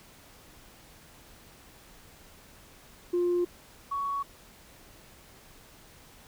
sine tone pair in turn, 352.2 / 1118.2 Hz, F4 / C#6, +15 / +15 cents, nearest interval octave + minor sixth, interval 2000 cents, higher second, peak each -22 / -28 dBFS, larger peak first, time 3.13-3.45 / 3.91-4.23 s, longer neither, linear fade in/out 10 ms, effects tanh soft clip ceiling -21 dBFS + pink hiss -54 dBFS RMS until 6.27 s

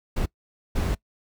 brown noise bursts at uneven times, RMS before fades -24 dBFS, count 2, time 0.16-0.26 / 0.75-0.95 s, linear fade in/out 10 ms, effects noise-tail reverb RT60 0.1 s tail -22 dB re dry

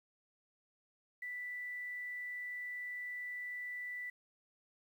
sine tone, 1975.5 Hz, B6, in tune, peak -40 dBFS, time 1.22-4.1 s, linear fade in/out 5 ms, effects 11-bit

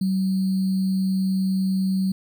sine tone with sample-and-hold, 189.7 Hz, F#3, 43 cents sharp, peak -19 dBFS, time 0.01-2.12 s, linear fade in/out 5 ms, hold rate 4410 Hz, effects none

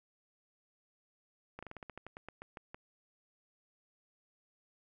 slowing click train, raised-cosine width 0.5 ms, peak -30 dBFS, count 14, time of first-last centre 1.59-2.745 s, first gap 36 ms, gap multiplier 1.14, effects none

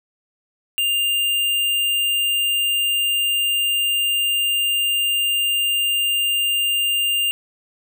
square tone, 2800 Hz, F7, 4 cents sharp, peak -18 dBFS, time 0.78-7.31 s, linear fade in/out 0 ms, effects none

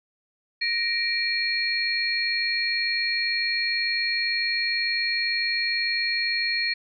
sine tone cluster, 1873 / 2351 / 4300 Hz, A#6 / D7 / C8, +8 / +1 / +47 cents, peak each -28 / -27 / -26 dBFS, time 0.61-6.74 s, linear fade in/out 10 ms, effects none

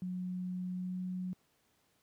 sine tone with pitch glide, 182 to 183.16 Hz, F#3 to F#3, -28 to -17 cents, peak -35 dBFS, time 0.02-1.33 s, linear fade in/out 0 ms, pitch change +11 cents, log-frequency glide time 0.75-0.96 s, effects pink hiss -73 dBFS RMS until 2.02 s + high-pass 100 Hz 12 dB/octave

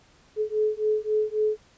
sine beating tone pair, 426.7 / 430.4 Hz, G#4 / A4, +47 / -38 cents, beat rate 3.7 Hz, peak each -25 dBFS, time 0.36-1.58 s, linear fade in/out 50 ms, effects pink hiss -58 dBFS RMS until 1.77 s + resampled to 16000 Hz

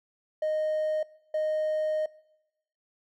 triangle tone bursts at uneven times, 619 Hz, D#5, 9 cents flat, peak -22 dBFS, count 2, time 0.42-1.03 / 1.34-2.06 s, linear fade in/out 5 ms, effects noise-tail reverb RT60 0.9 s tail -24 dB re dry + tanh soft clip ceiling -20 dBFS

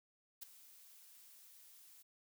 blue noise with ADSR envelope, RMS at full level -44 dBFS, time 0.41-2.03 s, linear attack 20 ms, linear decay 6 ms, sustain -17 dB, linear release 15 ms, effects none

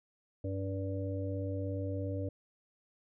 harmonic tone with a mistuned harmonic, 97 Hz, G2, 18 cents flat, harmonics 1 / 3 / 5 / 6, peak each -35 / -40 / -42 / -43 dBFS, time 0.44-2.29 s, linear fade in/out 5 ms, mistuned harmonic 3, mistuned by -17 cents, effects none

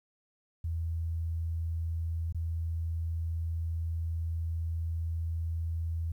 sine tone with dropouts, 82.41 Hz, E2, in tune, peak -30 dBFS, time 0.64-6.12 s, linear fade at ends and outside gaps 5 ms, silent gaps 2.325-2.346 s, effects 11-bit

